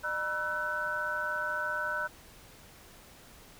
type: tone cluster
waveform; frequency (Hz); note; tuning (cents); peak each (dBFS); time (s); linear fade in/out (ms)
sine; 605 / 966 / 1330 / 1504; D#5 / B5 / E6 / F#6; -49 / -39 / +15 / +28; -39 / -39 / -38 / -32; 0.03-2.08; 20
effects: pink hiss -54 dBFS RMS until 3.59 s